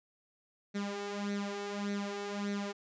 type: tone with flanger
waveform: sawtooth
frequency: 202.5 Hz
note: G#3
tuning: 43 cents flat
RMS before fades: -37 dBFS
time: 0.74-2.73 s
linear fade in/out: 20 ms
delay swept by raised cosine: 0.49 to 2.69 ms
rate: 1.7 Hz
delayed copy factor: +0.7
effects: resampled to 16000 Hz